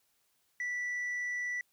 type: tone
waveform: sine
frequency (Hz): 1964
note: B6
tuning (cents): -10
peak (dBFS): -30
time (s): 0.6-1.61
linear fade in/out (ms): 2
effects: tanh soft clip ceiling -32 dBFS + white hiss -74 dBFS RMS until 1.72 s